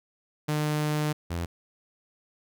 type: tone pair in turn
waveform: sawtooth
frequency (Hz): 151 / 85.16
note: D3 / F2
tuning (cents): +48 / -43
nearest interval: minor seventh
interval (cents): 991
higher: first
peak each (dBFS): -21 / -25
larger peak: first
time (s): 0.48-1.13 / 1.3-1.46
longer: first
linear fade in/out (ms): 10
effects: none